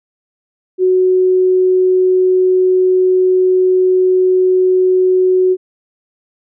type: tone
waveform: sine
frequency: 370 Hz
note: F#4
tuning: in tune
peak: -8 dBFS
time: 0.78-5.57 s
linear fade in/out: 50 ms
effects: none